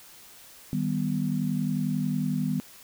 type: chord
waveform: sine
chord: Eb augmented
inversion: none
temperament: equal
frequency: 155.56 / 196 / 246.9 Hz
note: Eb3 / G3 / B3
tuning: 0 / 0 / 0 cents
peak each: -29 dBFS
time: 0.73-2.6 s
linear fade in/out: 0 ms
effects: white hiss -50 dBFS RMS until 2.83 s